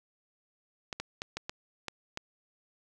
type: clicks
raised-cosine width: 0.2 ms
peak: -18 dBFS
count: 7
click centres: 0.928 / 1 / 1.219 / 1.37 / 1.495 / 1.883 / 2.174 s
effects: none